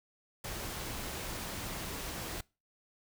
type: noise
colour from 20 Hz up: pink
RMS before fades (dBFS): -40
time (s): 0.44-2.41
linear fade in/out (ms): 5
effects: noise-tail reverb RT60 0.3 s tail -24 dB re dry